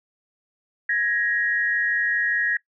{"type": "tone pair together", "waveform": "sine", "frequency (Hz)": [1661.2, 1886.3], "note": ["G#6", "A#6"], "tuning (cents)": [0, 20], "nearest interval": "major second", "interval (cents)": 220, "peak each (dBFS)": -23, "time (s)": [0.89, 2.57], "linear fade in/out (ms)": 5, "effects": ["noise-tail reverb RT60 0.1 s tail -19 dB re dry"]}